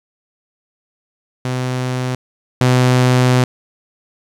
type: tone pair in turn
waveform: sawtooth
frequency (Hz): 127.2 / 126.39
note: C3 / B2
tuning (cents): -48 / +40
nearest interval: unison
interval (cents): 12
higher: first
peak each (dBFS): -14 / -6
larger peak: second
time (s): 1.45-2.15 / 2.61-3.44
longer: second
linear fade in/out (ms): 2
effects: low-pass 9000 Hz 12 dB/octave + 8-bit